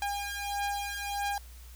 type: beating tone pair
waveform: sawtooth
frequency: 808 / 809.6 Hz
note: G#5 / G#5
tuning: -48 / -44 cents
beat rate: 1.6 Hz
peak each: -31 dBFS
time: 0.02-1.38 s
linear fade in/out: 2 ms
effects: added 60 Hz sine -46 dBFS peak until 1.75 s + white hiss -56 dBFS RMS until 1.75 s